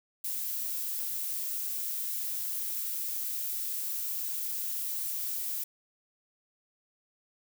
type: noise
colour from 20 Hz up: violet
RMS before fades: -34 dBFS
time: 0.24-5.64 s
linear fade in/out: 5 ms
effects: none

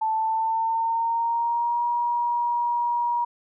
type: tone with pitch glide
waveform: sine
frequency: 880 to 954.1 Hz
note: A5 to A#5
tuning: 0 to +40 cents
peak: -21 dBFS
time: 0.01-3.25 s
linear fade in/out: 10 ms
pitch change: +140 cents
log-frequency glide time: 0.12-1.84 s
effects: none

